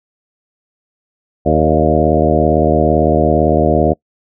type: harmonic tone with a mistuned harmonic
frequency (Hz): 77.78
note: D#2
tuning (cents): 0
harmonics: 1 / 2 / 3 / 4 / 5 / 6 / 7 / 8 / 9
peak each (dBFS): -18 / -18 / -18 / -18 / -18 / -18 / -18 / -18 / -18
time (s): 1.45-3.94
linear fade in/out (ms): 20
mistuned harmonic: 7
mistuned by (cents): +37
effects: noise-tail reverb RT60 0.1 s tail -24 dB re dry